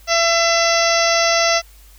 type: harmonic tone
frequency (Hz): 672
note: E5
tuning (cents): +33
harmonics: 1 / 2 / 3 / 4 / 5 / 6 / 7 / 8 / 9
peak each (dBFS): -17 / -21 / -21 / -24 / -28 / -28 / -25 / -23 / -23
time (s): 0.07-1.62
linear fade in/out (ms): 50
effects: added 50 Hz sine -43 dBFS peak until 1.98 s + white hiss -50 dBFS RMS until 1.98 s